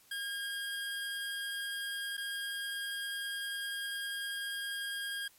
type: tone with dropouts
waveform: 25% pulse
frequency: 1621 Hz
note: G#6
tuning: 42 cents flat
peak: -32 dBFS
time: 0.11-5.28 s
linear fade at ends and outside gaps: 5 ms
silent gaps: 2.169-2.177 s
effects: white hiss -63 dBFS RMS until 5.38 s + MP3 64 kbps